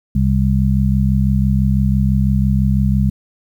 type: harmonic tone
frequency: 66 Hz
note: C2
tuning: 16 cents sharp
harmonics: 1 / 2 / 3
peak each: -16 / -16 / -16 dBFS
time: 0.15-3.1 s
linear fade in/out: 5 ms
effects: 8-bit